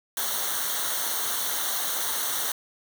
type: noise with comb filter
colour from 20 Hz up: white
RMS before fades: -28 dBFS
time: 0.17-2.52 s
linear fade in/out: 2 ms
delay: 0.4 ms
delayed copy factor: -0.8
effects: none